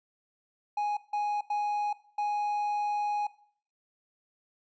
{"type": "tone bursts at uneven times", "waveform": "triangle", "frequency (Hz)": 830, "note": "G#5", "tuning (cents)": -1, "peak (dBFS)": -25, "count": 4, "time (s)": [[0.77, 0.97], [1.13, 1.41], [1.5, 1.93], [2.18, 3.27]], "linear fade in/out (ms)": 5, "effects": ["noise-tail reverb RT60 0.5 s tail -17 dB re dry", "resampled to 16000 Hz"]}